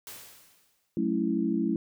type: noise with exponential decay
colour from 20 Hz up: white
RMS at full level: -41 dBFS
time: 0.07-0.99 s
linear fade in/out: 1 ms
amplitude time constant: 200 ms
type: chord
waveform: sine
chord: F# minor seventh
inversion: none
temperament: equal with one note detuned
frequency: 185 / 217.9 / 277.2 / 329.6 Hz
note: F#3 / A3 / C#4 / E4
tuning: 0 / -17 / 0 / 0 cents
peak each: -32 / -29 / -31 / -29 dBFS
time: 0.97-1.76 s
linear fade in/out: 2 ms
effects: none